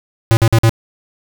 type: tone bursts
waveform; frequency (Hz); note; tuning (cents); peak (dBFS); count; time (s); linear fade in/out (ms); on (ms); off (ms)
square; 113.4; A#2; -47; -8; 4; 0.31-0.694; 0; 60; 48
effects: none